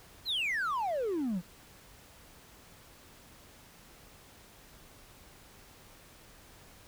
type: exponential sweep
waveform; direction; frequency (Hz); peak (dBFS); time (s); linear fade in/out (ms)
triangle; down; 4306 to 162.7; -27; 0.25-1.42; 50
effects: tanh soft clip ceiling -24 dBFS + pink hiss -56 dBFS RMS until 6.87 s